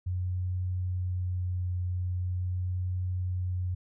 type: tone with vibrato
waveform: sine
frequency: 90.7 Hz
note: F#2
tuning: 34 cents flat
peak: -28 dBFS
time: 0.06-3.75 s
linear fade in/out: 10 ms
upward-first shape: triangle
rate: 0.42 Hz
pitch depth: 12 cents each way
effects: none